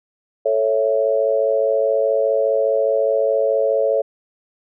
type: chord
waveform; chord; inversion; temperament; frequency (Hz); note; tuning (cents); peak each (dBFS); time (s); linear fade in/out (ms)
sine; A major; none; equal; 440 / 554.4 / 659.3; A4 / C#5 / E5; 0 / 0 / 0; -20 / -17 / -22; 0.45-4.02; 10
effects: none